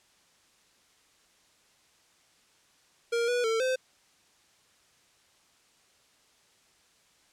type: tone with pitch steps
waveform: square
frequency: 468.2 / 487.6 / 448.9 / 516 Hz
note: A#4 / B4 / A4 / C5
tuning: +8 / -22 / +35 / -24 cents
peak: -26 dBFS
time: 3.12-3.76 s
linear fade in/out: 10 ms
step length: 160 ms
effects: white hiss -64 dBFS RMS until 7.32 s + low-pass 8000 Hz 12 dB/octave